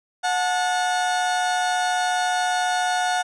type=tone pair together; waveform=30% pulse; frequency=727.6 / 872 Hz; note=F#5 / A5; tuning=-29 / -16 cents; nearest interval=minor third; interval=313 cents; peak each=-18 / -26 dBFS; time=0.23-3.23 s; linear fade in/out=20 ms; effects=resampled to 22050 Hz